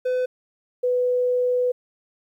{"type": "tone pair in turn", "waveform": ["triangle", "sine"], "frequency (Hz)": [505, 496.6], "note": ["B4", "B4"], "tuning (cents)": [39, 9], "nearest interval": "unison", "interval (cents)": 30, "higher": "first", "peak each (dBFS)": [-18, -18], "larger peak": "neither", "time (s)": [[0.05, 0.26], [0.83, 1.72]], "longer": "second", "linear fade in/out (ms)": 10, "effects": ["10-bit"]}